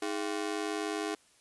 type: ring-modulated tone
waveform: sawtooth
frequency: 365.8 Hz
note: F#4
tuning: 20 cents flat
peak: -25 dBFS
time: 0.02-1.15 s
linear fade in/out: 5 ms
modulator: 49.8 Hz
effects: white hiss -64 dBFS RMS until 1.4 s + resampled to 24000 Hz